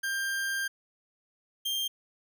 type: tone pair in turn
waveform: 40% pulse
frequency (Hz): 1591 / 3182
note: G6 / G7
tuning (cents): +25 / +25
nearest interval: octave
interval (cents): 1200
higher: second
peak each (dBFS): -28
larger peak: neither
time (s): 0.03-0.68 / 1.65-1.88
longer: first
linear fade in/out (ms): 10
effects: none